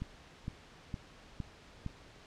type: click train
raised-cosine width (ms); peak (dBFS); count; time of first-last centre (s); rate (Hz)
5; -25; 5; 0.02-1.863; 2.17
effects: pink hiss -56 dBFS RMS until 2.26 s + low-pass 5000 Hz 12 dB/octave